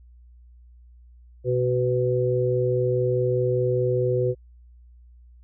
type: harmonic tone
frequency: 124.8 Hz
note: B2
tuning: 19 cents sharp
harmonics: 1 / 3 / 4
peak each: -24 / -24 / -24 dBFS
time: 1.44-4.35 s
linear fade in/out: 50 ms
effects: added 60 Hz sine -47 dBFS peak until 5.43 s